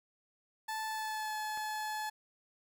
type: tone with pitch glide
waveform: 30% pulse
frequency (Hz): 875 to 858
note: A5 to A5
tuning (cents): -10 to -44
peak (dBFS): -33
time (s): 0.68-2.1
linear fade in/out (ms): 10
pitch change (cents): -34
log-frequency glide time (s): 0.88-1.36
type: click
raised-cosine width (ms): 0.5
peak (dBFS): -35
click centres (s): 1.575
effects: none